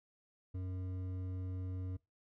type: tone with hard clipping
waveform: triangle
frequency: 92.5 Hz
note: F#2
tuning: in tune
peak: -40 dBFS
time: 0.54-1.97 s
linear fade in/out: 10 ms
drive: 13 dB
effects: noise-tail reverb RT60 0.2 s tail -21 dB re dry